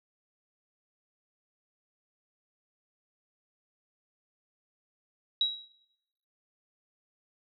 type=tone with exponential decay; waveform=sine; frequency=3861 Hz; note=B7; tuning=40 cents flat; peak=-21 dBFS; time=5.41-5.72 s; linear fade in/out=2 ms; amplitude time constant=66 ms; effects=noise-tail reverb RT60 0.9 s tail -19 dB re dry